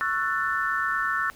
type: chord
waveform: sine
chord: F# minor seventh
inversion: second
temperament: just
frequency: 1110 / 1332 / 1480 / 1776 Hz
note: C#6 / E6 / F#6 / A6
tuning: +2 / +18 / 0 / +16 cents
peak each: -31 / -28 / -29 / -28 dBFS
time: 0.01-1.3 s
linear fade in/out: 0 ms
effects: pink hiss -51 dBFS RMS until 1.35 s